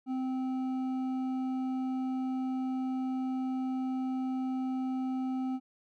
sine tone with hard clipping, 259.5 Hz, C4, 14 cents flat, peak -32 dBFS, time 0.06-5.6 s, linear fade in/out 50 ms, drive 7 dB, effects none

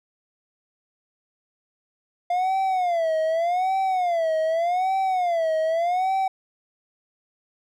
triangle tone with vibrato, 698.5 Hz, F5, in tune, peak -18 dBFS, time 2.3-6.28 s, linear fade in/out 5 ms, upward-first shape sine, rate 0.84 Hz, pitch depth 170 cents each way, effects none

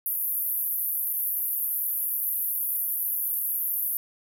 white band-pass noise, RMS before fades -28 dBFS, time 0.06-3.97 s, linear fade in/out 0 ms, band 11000 to 15000 Hz, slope 96 dB/octave, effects none

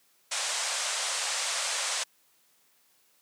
white band-pass noise, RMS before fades -31 dBFS, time 0.31-2.04 s, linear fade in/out 10 ms, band 520 to 8900 Hz, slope 48 dB/octave, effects white hiss -66 dBFS RMS until 3.21 s + high-pass 150 Hz 12 dB/octave

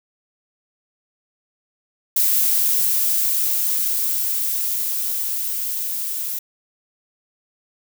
violet noise with level ramp, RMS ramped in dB -17 to -26 dBFS, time 2.16-6.39 s, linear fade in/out 5 ms, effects none

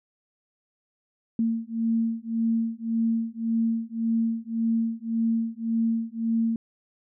sine beating tone pair, 226.6 / 228.4 Hz, A#3 / A#3, -49 / -35 cents, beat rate 1.8 Hz, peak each -26 dBFS, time 1.39-6.56 s, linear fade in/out 2 ms, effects none

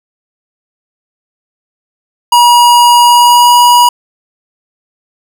square tone with pitch glide, 960 to 967.8 Hz, B5 to B5, -49 to -35 cents, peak -3 dBFS, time 2.32-3.89 s, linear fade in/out 5 ms, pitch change +14 cents, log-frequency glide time 3.05-3.56 s, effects none

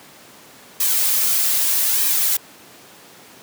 blue noise with flanger, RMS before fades -18 dBFS, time 0.8-2.37 s, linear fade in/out 5 ms, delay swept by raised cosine 1.4 to 5 ms, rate 0.81 Hz, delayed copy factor -0.6, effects pink hiss -44 dBFS RMS until 3.42 s + high-pass 200 Hz 12 dB/octave

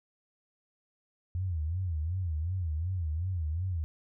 sine tone with vibrato, 84.8 Hz, E2, 50 cents sharp, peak -29 dBFS, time 1.35-3.84 s, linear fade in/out 0 ms, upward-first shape sine, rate 2.7 Hz, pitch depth 190 cents each way, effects none

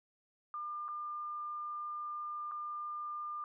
sine tone with dropouts, 1201 Hz, D6, 38 cents sharp, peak -38 dBFS, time 0.54-3.44 s, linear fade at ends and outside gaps 1 ms, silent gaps 0.882-0.887 / 2.513-2.518 s, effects none

